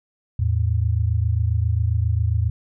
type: tone pair together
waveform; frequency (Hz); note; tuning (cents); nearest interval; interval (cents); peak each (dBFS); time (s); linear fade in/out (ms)
sine; 81.96 / 109.4; E2 / A2; -9 / -9; perfect fourth; 500; -20; 0.39-2.5; 5
effects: none